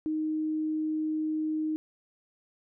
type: tone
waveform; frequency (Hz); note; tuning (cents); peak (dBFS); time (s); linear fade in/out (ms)
sine; 311.1; D#4; 0; -27; 0.06-1.76; 0
effects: none